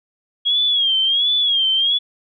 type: tone with vibrato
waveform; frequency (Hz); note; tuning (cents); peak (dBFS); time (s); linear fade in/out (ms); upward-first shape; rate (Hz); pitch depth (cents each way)
sine; 3283; G#7; -21; -14; 0.45-1.99; 20; sine; 1.4; 100
effects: none